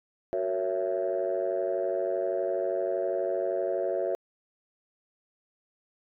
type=chord; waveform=sine; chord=F# dominant seventh; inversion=none; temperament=just; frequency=370 / 462.5 / 555 / 666 Hz; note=F#4 / A#4 / C#5 / E5; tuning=0 / -14 / +2 / +18 cents; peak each=-31 / -33 / -30 / -30 dBFS; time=0.33-4.15 s; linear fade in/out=0 ms; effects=tanh soft clip ceiling -19 dBFS